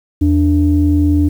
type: tone pair together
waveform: sine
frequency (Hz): 82.3 / 293.3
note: E2 / D4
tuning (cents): -2 / -2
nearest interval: octave + minor seventh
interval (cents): 2200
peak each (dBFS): -11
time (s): 0.21-1.29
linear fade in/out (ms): 10
effects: tanh soft clip ceiling -2 dBFS + 7-bit